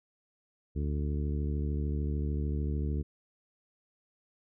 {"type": "harmonic tone", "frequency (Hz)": 73.4, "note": "D2", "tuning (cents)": 0, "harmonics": [1, 2, 3, 4, 5, 6], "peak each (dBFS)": [-30, -36, -40, -42, -44, -46], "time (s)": [0.75, 3.03], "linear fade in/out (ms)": 20, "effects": []}